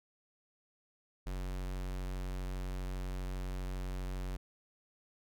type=tone; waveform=square; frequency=46.25 Hz; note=F#1; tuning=in tune; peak=-37 dBFS; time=1.26-4.37 s; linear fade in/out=10 ms; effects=none